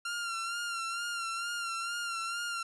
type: tone with vibrato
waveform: sawtooth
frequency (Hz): 1382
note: F6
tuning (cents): -19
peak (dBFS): -30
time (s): 0.05-2.63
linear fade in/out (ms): 5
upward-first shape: sine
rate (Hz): 2.2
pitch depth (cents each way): 43
effects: resampled to 24000 Hz + 12-bit